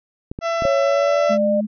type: clicks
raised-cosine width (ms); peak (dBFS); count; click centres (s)
3; -15; 4; 0.315 / 0.389 / 0.622 / 0.653
type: harmonic tone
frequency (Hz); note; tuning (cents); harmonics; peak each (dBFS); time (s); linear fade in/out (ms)
669; E5; +25; 1 / 2 / 3 / 4 / 5 / 6 / 7 / 8 / 9; -20 / -25 / -32 / -35 / -40 / -44 / -44 / -41 / -42; 0.41-1.38; 50
type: tone with pitch glide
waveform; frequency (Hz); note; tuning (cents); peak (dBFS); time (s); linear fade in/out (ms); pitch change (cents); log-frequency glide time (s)
sine; 554.4 to 601.1; C#5 to D5; 0 to +40; -16; 0.64-1.61; 10; +140; 0.81-1.47
type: tone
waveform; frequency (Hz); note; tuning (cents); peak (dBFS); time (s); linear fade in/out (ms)
sine; 212.5; G#3; +40; -20; 1.29-1.67; 20
effects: none